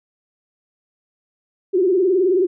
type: tone with vibrato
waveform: sine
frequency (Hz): 370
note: F#4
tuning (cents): 0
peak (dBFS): -13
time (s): 1.73-2.47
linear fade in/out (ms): 20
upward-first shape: triangle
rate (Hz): 19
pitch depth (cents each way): 140
effects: none